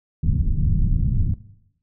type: low-pass noise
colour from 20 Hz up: pink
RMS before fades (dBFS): -19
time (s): 0.23-1.34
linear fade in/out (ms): 5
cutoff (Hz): 170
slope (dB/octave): 24
effects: noise-tail reverb RT60 0.8 s tail -17 dB re dry